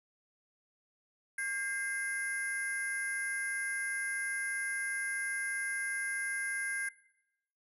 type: tone cluster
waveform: sine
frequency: 1608 / 2083 / 10120 Hz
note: G6 / C7 / D#9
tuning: +44 / -8 / +28 cents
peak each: -34 / -37 / -39 dBFS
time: 1.38-6.89 s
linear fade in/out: 5 ms
effects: noise-tail reverb RT60 0.8 s tail -18 dB re dry + tanh soft clip ceiling -29 dBFS